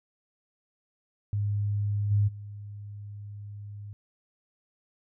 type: tone with level steps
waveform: sine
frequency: 102.7 Hz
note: G#2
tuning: 19 cents flat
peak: -25 / -20 / -38 dBFS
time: 1.33-3.93 s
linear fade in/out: 0 ms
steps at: 2.1 / 2.27 s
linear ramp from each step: 20 ms
effects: none